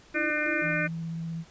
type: harmonic tone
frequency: 301.2 Hz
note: D4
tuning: 44 cents sharp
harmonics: 1 / 2 / 4 / 5 / 6 / 7 / 8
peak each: -35 / -33 / -40 / -30 / -33 / -35 / -32 dBFS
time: 0.14-0.88 s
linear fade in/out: 20 ms
type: tone with tremolo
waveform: sine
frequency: 329.6 Hz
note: E4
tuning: in tune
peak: -32 dBFS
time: 0.14-0.74 s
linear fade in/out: 10 ms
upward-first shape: square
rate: 3.1 Hz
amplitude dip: 80%
type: tone with vibrato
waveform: sine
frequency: 164.81 Hz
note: E3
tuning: in tune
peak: -31 dBFS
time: 0.61-1.45 s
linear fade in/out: 50 ms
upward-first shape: triangle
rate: 16 Hz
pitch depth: 18 cents each way
effects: pink hiss -55 dBFS RMS until 1.5 s + resampled to 16000 Hz